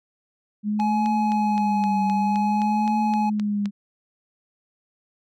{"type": "tone with vibrato", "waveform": "sine", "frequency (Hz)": 207.7, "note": "G#3", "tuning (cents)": 0, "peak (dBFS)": -21, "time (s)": [0.63, 3.71], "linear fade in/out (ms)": 50, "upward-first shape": "triangle", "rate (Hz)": 0.53, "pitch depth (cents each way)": 100}
{"type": "tone", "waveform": "triangle", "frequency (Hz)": 843, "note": "G#5", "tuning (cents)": 26, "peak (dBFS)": -20, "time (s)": [0.79, 3.3], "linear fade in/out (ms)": 10}
{"type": "click train", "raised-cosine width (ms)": 0.2, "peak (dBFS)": -19, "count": 12, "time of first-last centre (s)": [0.8, 3.657], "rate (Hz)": 3.85}
{"effects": []}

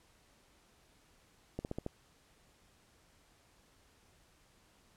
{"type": "slowing click train", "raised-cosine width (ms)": 2, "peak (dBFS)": -24, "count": 5, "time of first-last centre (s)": [1.59, 1.864], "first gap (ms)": 59, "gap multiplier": 1.1, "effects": ["pink hiss -67 dBFS RMS until 4.96 s", "low-pass 11000 Hz 12 dB/octave"]}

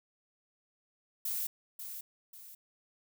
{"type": "noise with echo", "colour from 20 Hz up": "violet", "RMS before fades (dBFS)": -35, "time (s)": [1.25, 1.47], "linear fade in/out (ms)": 5, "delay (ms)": 540, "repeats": 2, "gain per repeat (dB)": -8, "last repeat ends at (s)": 2.55, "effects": []}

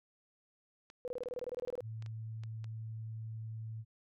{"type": "clicks", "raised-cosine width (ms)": 0.2, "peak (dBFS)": -36, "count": 9, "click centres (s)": [0.901, 1.236, 1.393, 1.59, 1.681, 2.024, 2.062, 2.436, 2.643]}
{"type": "tone bursts", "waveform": "sine", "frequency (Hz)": 496.4, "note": "B4", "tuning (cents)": 9, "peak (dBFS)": -36, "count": 15, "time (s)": [1.05, 1.806], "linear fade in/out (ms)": 0, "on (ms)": 28, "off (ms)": 24}
{"type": "tone", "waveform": "sine", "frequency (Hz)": 111.1, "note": "A2", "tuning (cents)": 17, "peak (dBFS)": -40, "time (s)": [1.81, 3.85], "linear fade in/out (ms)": 50}
{"effects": []}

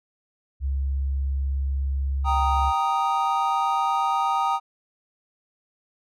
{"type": "tone", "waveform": "sine", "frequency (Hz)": 68.2, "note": "C#2", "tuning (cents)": -28, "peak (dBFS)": -22, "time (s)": [0.6, 2.73], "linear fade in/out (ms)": 50}
{"type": "chord", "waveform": "triangle", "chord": "Eb major", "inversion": "first", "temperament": "equal", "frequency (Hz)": [784, 932.3, 1244.5], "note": ["G5", "Bb5", "Eb6"], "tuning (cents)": [0, 0, 0], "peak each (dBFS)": -23, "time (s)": [2.24, 4.6], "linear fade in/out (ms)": 50}
{"effects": []}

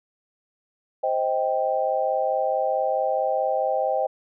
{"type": "chord", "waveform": "sine", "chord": "C minor", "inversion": "none", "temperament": "just", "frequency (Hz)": [523.3, 627.9, 784.9], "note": ["C5", "Eb5", "G5"], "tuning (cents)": [0, 16, 2], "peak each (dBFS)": -25, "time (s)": [1.03, 4.07], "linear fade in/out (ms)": 10, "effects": []}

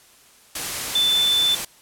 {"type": "tone in noise", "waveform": "sine", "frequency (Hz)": 3520, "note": "A7", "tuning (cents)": 0, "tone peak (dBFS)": -16, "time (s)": [0.95, 1.55], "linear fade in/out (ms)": 5, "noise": "white", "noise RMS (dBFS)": -27, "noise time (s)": [0.55, 1.65], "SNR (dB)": 8, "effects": ["white hiss -52 dBFS RMS until 1.81 s", "low-pass 12000 Hz 12 dB/octave"]}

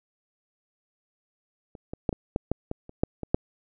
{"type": "clicks", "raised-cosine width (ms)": 2, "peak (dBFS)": [-29, -21, -10, -18, -11, -11, -17, -29, -8, -19, -6], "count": 11, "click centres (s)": [1.752, 1.935, 2.092, 2.128, 2.361, 2.516, 2.714, 2.894, 3.035, 3.233, 3.345], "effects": []}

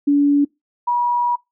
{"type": "tone pair in turn", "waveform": "sine", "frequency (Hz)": [286.4, 965.1], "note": ["D4", "B5"], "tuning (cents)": [-43, -40], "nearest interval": "octave + major sixth", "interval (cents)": 2103, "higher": "second", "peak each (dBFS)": [-11, -15], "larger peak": "first", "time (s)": [[0.07, 0.45], [0.87, 1.36]], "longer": "second", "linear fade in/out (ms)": 10, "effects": ["noise-tail reverb RT60 0.2 s tail -24 dB re dry"]}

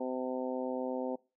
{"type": "harmonic tone", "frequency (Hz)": 128.3, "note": "C3", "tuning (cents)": -34, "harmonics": [2, 3, 4, 5, 6, 7], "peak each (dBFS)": [-37, -41, -37, -43, -45, -44], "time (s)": [0, 1.16], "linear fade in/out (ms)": 10, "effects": ["noise-tail reverb RT60 0.3 s tail -22 dB re dry"]}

